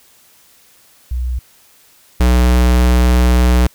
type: tone pair in turn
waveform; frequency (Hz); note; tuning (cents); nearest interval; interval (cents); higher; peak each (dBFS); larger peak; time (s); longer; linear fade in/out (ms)
sine / square; 61.8 / 61.48; B1 / B1; +2 / -7; unison; 9; first; -16 / -9; second; 1.11-1.39 / 2.2-3.67; second; 5
effects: white hiss -49 dBFS RMS until 3.74 s